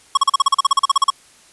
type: tone bursts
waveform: square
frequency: 1100 Hz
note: C#6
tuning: 14 cents flat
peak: -10 dBFS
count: 16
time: 0.15-1.103 s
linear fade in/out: 5 ms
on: 23 ms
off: 39 ms
effects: white hiss -49 dBFS RMS until 1.52 s + resampled to 24000 Hz